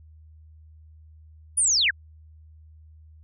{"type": "linear sweep", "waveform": "sine", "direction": "down", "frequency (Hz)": [9956, 1417], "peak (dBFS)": -18, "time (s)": [1.57, 1.91], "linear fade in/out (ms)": 10, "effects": ["added 78 Hz sine -47 dBFS peak until 3.23 s"]}